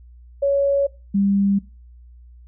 sine tone pair in turn, 559 / 198.72 Hz, C#5 / G3, +14 / +24 cents, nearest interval octave + tritone, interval 1790 cents, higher first, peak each -15 dBFS, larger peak neither, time 0.42-0.87 / 1.14-1.59 s, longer neither, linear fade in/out 10 ms, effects noise-tail reverb RT60 0.3 s tail -21 dB re dry + added 60 Hz sine -42 dBFS peak until 2.47 s

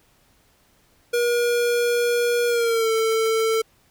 square tone with pitch glide, 478.4 to 446.4 Hz, A#4 to A4, +45 to +25 cents, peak -19 dBFS, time 1.13-3.62 s, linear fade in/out 10 ms, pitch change -120 cents, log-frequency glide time 2.47-2.9 s, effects pink hiss -60 dBFS RMS until 3.9 s

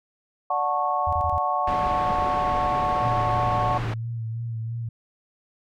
sine chord, D major seventh, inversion none, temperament just, 587.3 / 734.2 / 881 / 1101.2 Hz, D5 / F#5 / A5 / C#6, 0 / -14 / +2 / -12 cents, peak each -31 / -25 / -29 / -25 dBFS, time 0.5-3.78 s, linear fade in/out 5 ms
sine tone bursts, 82.41 Hz, E2, in tune, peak -26 dBFS, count 4, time 1.07-1.381 s, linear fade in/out 0 ms, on 56 ms, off 29 ms
pink low-pass noise, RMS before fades -31 dBFS, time 1.67-3.94 s, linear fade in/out 5 ms, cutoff 2300 Hz, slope 12 dB/octave
sine tone with vibrato, 114.5 Hz, A#2, 31 cents flat, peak -27 dBFS, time 3.02-4.89 s, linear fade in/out 5 ms, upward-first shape sine, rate 3 Hz, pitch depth 39 cents each way
effects none

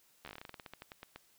slowing click train, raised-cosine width 0.3 ms, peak -30 dBFS, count 19, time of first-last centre 0.25-1.16 s, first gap 12 ms, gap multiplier 1.15, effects white hiss -68 dBFS RMS until 1.38 s

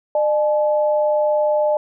sine tone pair together, 603 / 854.4 Hz, D5 / G#5, +46 / +49 cents, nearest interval tritone, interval 603 cents, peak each -15 / -23 dBFS, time 0.15-1.77 s, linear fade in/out 2 ms, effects none

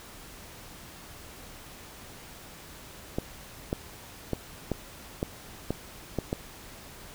clicks, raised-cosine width 2 ms, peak -14 dBFS, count 8, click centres 3.185 / 3.729 / 4.333 / 4.717 / 5.229 / 5.706 / 6.187 / 6.329 s, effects pink hiss -47 dBFS RMS until 7.14 s

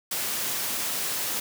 white high-pass noise, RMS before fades -29 dBFS, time 0.11-1.4 s, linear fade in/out 5 ms, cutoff 120 Hz, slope 12 dB/octave, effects none

